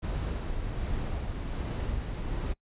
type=noise with tremolo; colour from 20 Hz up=brown; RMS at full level=-31 dBFS; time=0.02-2.54 s; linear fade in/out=20 ms; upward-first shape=sine; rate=1.3 Hz; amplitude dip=30%; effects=noise-tail reverb RT60 0.1 s tail -23 dB re dry + resampled to 8000 Hz